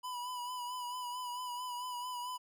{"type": "tone with vibrato", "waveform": "square", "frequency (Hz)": 987.8, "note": "B5", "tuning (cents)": 0, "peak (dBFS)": -39, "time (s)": [0.03, 2.38], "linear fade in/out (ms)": 20, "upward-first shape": "sine", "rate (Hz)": 4.5, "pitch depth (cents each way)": 36, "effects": []}